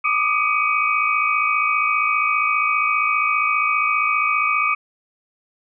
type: tone cluster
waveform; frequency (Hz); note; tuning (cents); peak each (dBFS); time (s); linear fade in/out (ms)
sine; 1179 / 1234 / 2277 / 2509; D6 / D#6 / C#7 / D#7; +6 / -15 / +46 / +14; -22; 0.04-4.75; 10
effects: none